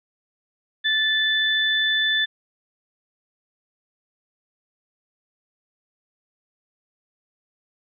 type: tone pair together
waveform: sine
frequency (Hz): 1752 / 3507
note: A6 / A7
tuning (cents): -8 / -6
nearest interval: octave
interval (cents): 1202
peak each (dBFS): -21 / -21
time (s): 0.84-2.26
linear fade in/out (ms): 20
effects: none